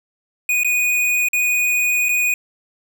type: tone with dropouts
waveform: square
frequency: 2473 Hz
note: D#7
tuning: 11 cents flat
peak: -16 dBFS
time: 0.49-2.34 s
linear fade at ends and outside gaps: 2 ms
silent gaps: 0.634-0.646 / 1.286-1.332 / 2.086-2.091 s
effects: none